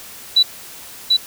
sine tone with echo, 3951 Hz, B7, in tune, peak -8 dBFS, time 0.36-0.43 s, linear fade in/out 10 ms, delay 740 ms, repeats 1, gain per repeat -2 dB, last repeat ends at 1.17 s, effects white hiss -37 dBFS RMS until 1.26 s

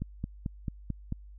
click train, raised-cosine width 5 ms, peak -20 dBFS, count 6, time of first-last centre 0.02-1.124 s, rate 4.53 Hz, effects added 50 Hz sine -46 dBFS peak until 1.38 s

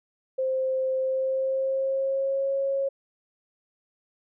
sine tone with pitch glide, 523.3 to 546.8 Hz, C5 to C#5, 0 to -24 cents, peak -23 dBFS, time 0.38-2.89 s, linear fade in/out 10 ms, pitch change +76 cents, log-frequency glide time 0.99-2.53 s, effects none

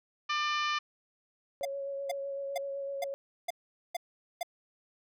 harmonic tone, 597 Hz, D5, 28 cents sharp, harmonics 2 / 3 / 4 / 5 / 6 / 7 / 8 / 9 / 10, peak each -31 / -37 / -36 / -38 / -44 / -44 / -46 / -48 / -49 dBFS, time 0.29-0.79 s, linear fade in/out 10 ms
sine tone with vibrato, 554.4 Hz, C#5, in tune, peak -34 dBFS, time 1.61-3.14 s, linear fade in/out 0 ms, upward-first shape sine, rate 7.9 Hz, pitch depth 15 cents each way
square tone bursts, 698.5 Hz, F5, in tune, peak -31 dBFS, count 7, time 1.63-4.431 s, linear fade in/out 5 ms, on 23 ms, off 440 ms
effects none

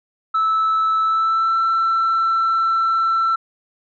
sine tone with pitch glide, 1309 to 1338.8 Hz, E6 to E6, -13 to +26 cents, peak -13 dBFS, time 0.34-3.36 s, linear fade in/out 10 ms, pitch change +39 cents, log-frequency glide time 1.02-1.56 s, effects tanh soft clip ceiling -13 dBFS

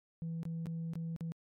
sine tone with dropouts, 164.81 Hz, E3, in tune, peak -34 dBFS, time 0.22-1.32 s, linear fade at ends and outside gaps 0 ms, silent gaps 0.431-0.453 / 0.658-0.668 / 0.935-0.955 / 1.163-1.208 s, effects tanh soft clip ceiling -34 dBFS + MP3 64 kbps

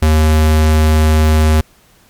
square tone, 77.78 Hz, D#2, in tune, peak -8 dBFS, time 0.02-1.61 s, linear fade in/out 5 ms, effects pink hiss -49 dBFS RMS until 2.09 s + MP3 96 kbps

